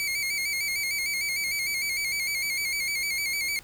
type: tone with vibrato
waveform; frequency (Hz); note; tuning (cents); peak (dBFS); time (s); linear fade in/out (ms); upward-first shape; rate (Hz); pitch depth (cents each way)
sawtooth; 2217; C#7; 0; -23; 0-3.59; 0; square; 6.6; 57
effects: pink hiss -51 dBFS RMS until 3.63 s